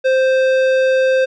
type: tone with tanh clipping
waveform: sine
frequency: 523 Hz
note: C5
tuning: 1 cent flat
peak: -13 dBFS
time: 0.04-1.26 s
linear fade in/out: 20 ms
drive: 14 dB
effects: none